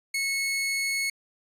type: tone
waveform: sawtooth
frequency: 2193 Hz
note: C#7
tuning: 19 cents flat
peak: -22 dBFS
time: 0.14-1.1 s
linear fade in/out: 5 ms
effects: resampled to 32000 Hz